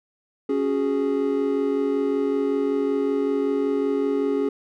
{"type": "chord", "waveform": "triangle", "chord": "C# suspended fourth", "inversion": "none", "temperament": "equal", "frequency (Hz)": [277.2, 370, 415.3], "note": ["C#4", "F#4", "G#4"], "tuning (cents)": [0, 0, 0], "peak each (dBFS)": [-22, -27, -21], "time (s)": [0.49, 4.49], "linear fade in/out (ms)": 5, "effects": []}